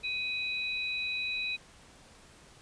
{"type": "tone pair together", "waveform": "sine", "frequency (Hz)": [2503, 3921], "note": ["D#7", "B7"], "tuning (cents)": [10, -13], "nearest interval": "minor sixth", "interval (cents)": 777, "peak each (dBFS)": [-32, -37], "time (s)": [0.03, 1.57], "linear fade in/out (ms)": 20, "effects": ["pink hiss -56 dBFS RMS until 2.61 s", "resampled to 22050 Hz"]}